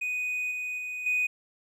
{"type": "tone with level steps", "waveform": "triangle", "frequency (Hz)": 2489, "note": "D#7", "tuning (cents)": 0, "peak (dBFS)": [-26, -29, -31, -21], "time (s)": [0.01, 1.27], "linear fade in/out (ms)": 10, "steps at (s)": [0.51, 0.78, 1.06], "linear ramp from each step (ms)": 5, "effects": ["tanh soft clip ceiling -19 dBFS"]}